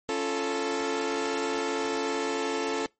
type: chord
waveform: sawtooth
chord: Db augmented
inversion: none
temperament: equal with one note detuned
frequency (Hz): 277.2 / 346.6 / 440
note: Db4 / F4 / A4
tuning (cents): 0 / -13 / 0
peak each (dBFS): -29 / -30 / -25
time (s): 0.09-2.86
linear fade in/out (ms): 0
effects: noise-tail reverb RT60 0.2 s tail -24 dB re dry + MP3 32 kbps